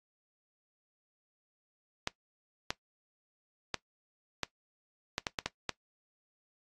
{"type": "clicks", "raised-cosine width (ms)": 0.2, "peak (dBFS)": -13, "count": 9, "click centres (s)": [2.074, 2.705, 3.743, 4.433, 5.181, 5.268, 5.388, 5.46, 5.693], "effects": ["noise-tail reverb RT60 0.1 s tail -19 dB re dry", "AAC 32 kbps"]}